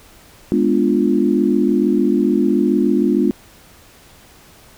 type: chord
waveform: sine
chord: G# diminished seventh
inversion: none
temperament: equal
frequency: 207.7 / 246.9 / 293.7 / 349.2 Hz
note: G#3 / B3 / D4 / F4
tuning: 0 / 0 / 0 / 0 cents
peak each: -18 dBFS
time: 0.52-3.31 s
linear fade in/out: 0 ms
effects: pink hiss -46 dBFS RMS until 4.77 s